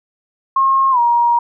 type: tone with pitch glide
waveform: sine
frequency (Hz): 1076 to 947.6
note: C6 to A#5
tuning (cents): +48 to +28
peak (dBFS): -10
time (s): 0.56-1.39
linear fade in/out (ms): 5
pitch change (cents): -220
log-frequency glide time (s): 0.91-0.99
effects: none